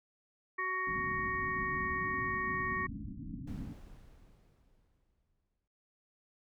harmonic tone, 372.5 Hz, F#4, 12 cents sharp, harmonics 1 / 3 / 5 / 6, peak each -44 / -36 / -35 / -45 dBFS, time 0.58-2.87 s, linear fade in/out 10 ms
white low-pass noise, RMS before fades -43 dBFS, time 0.87-3.73 s, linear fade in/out 2 ms, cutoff 290 Hz, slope 96 dB/octave
brown noise with exponential decay, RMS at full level -45 dBFS, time 3.47-5.68 s, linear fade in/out 5 ms, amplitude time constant 480 ms
effects none

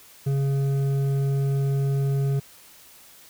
sine tone with hard clipping, 137.8 Hz, C#3, 10 cents flat, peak -22 dBFS, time 0.26-2.4 s, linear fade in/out 10 ms, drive 7 dB, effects white hiss -50 dBFS RMS until 3.29 s

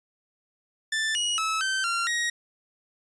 sawtooth tone with pitch steps, 1766 / 2901 / 1300 / 1547 / 1378 / 1887 Hz, A6 / F#7 / E6 / G6 / F6 / A#6, +6 / -35 / -24 / -23 / -24 / +21 cents, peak -21 dBFS, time 0.92-2.3 s, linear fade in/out 5 ms, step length 230 ms, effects resampled to 22050 Hz

